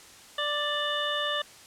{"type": "harmonic tone with a mistuned harmonic", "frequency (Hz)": 588, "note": "D5", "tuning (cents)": 2, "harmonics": [1, 2, 3, 5, 6], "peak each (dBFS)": [-33, -33, -33, -33, -33], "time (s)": [0.38, 1.42], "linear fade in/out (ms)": 5, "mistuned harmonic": 6, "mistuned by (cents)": 17, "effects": ["white hiss -50 dBFS RMS until 1.66 s", "low-pass 9000 Hz 12 dB/octave"]}